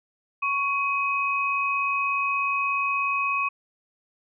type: tone pair together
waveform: sine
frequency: 1108.7 / 2528 Hz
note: C#6 / D#7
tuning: 0 / +27 cents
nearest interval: octave + major second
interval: 1427 cents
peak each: -25 / -25 dBFS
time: 0.42-3.49 s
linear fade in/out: 10 ms
effects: none